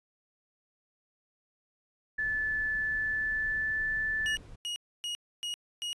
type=noise; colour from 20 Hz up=brown; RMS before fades=-47 dBFS; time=2.18-4.56 s; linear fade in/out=10 ms
type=tone with pitch glide; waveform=sine; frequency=1739 to 1752.1 Hz; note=A6 to A6; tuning=-21 to -8 cents; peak=-28 dBFS; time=2.18-4.36 s; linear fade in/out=10 ms; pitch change=+13 cents; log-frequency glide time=2.68-3.89 s
type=tone bursts; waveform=40% pulse; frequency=2886 Hz; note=F#7; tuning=44 cents flat; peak=-32 dBFS; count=5; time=4.26-5.93 s; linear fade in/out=0 ms; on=110 ms; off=280 ms
effects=resampled to 24000 Hz